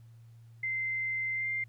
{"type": "tone with pitch glide", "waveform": "sine", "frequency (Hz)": [2078, 2100], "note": ["C7", "C7"], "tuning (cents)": [-12, 6], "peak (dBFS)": -30, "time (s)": [0.63, 1.64], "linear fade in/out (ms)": 5, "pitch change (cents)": 18, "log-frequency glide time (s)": [1.33, 1.47], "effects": ["added 115 Hz sine -51 dBFS peak until 1.68 s", "pink hiss -72 dBFS RMS until 1.68 s"]}